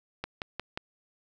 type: click train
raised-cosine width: 0.3 ms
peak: -17 dBFS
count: 4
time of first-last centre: 0.24-0.775 s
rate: 5.61 Hz
effects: none